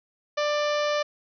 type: harmonic tone with a mistuned harmonic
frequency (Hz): 592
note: D5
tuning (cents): +14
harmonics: 1 / 2 / 3 / 4 / 5 / 6 / 7 / 8 / 9 / 10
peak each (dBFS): -24 / -30 / -34 / -36 / -38 / -40 / -41 / -42 / -43 / -44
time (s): 0.37-1.03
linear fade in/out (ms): 10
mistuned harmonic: 9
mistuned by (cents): +15
effects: none